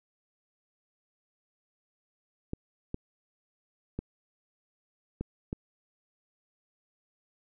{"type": "clicks", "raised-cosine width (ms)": 3, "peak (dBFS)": -20, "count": 5, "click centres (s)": [2.534, 2.944, 3.99, 5.21, 5.529], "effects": []}